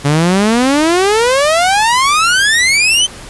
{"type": "exponential sweep", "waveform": "sawtooth", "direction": "up", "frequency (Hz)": [138.59, 3136], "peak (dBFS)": -5, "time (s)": [0.04, 3.07], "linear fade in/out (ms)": 20, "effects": ["pink hiss -32 dBFS RMS until 3.29 s", "resampled to 24000 Hz"]}